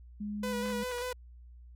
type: tone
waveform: sine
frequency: 207.7 Hz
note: G#3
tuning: in tune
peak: -34 dBFS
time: 0.2-0.84 s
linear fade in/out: 10 ms
type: tone with vibrato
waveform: sawtooth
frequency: 493.9 Hz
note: B4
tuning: in tune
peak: -30 dBFS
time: 0.43-1.13 s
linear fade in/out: 5 ms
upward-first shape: square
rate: 5.1 Hz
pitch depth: 27 cents each way
effects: added 60 Hz sine -49 dBFS peak until 1.75 s + AAC 64 kbps